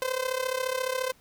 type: tone with amplitude modulation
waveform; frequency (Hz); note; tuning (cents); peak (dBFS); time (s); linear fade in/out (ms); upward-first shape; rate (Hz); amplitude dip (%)
sawtooth; 515; C5; -28; -20; 0.02-1.12; 0; sine; 34.4; 80
effects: pink hiss -60 dBFS RMS until 1.2 s